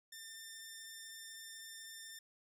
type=tone; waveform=10% pulse; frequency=1796 Hz; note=A6; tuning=35 cents sharp; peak=-40 dBFS; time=0.12-2.19 s; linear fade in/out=5 ms; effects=none